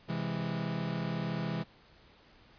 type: chord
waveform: 40% pulse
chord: C augmented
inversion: none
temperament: equal with one note detuned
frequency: 130.81 / 164.81 / 205.9 Hz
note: C3 / E3 / G#3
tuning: 0 / 0 / -15 cents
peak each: -38 / -34 / -37 dBFS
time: 0.08-1.64 s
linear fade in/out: 20 ms
effects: pink hiss -60 dBFS RMS until 2.58 s + resampled to 11025 Hz